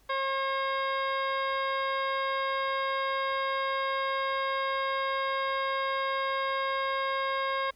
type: harmonic tone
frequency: 539 Hz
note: C#5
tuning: 49 cents flat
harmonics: 1 / 2 / 3 / 4 / 5 / 6 / 7 / 9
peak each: -33 / -30 / -36 / -38 / -48 / -44 / -42 / -50 dBFS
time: 0.09-7.71 s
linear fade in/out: 10 ms
effects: added 50 Hz sine -65 dBFS peak until 7.75 s + pink hiss -65 dBFS RMS until 7.75 s